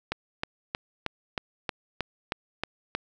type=click train; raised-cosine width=0.3 ms; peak=-12 dBFS; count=10; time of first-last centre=0.12-2.95 s; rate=3.18 Hz; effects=none